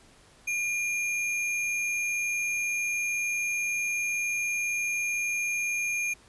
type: tone with sample-and-hold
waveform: sine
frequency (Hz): 2411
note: D7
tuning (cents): +45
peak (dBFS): -26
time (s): 0.47-6.14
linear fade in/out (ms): 10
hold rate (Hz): 8820
effects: pink hiss -57 dBFS RMS until 6.28 s + resampled to 24000 Hz